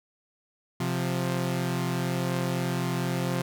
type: tone pair together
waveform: sawtooth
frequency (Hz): 131.31 / 175.4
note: C3 / F3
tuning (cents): +7 / +8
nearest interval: perfect fourth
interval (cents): 501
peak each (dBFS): -25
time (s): 0.8-3.42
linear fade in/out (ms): 5
effects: none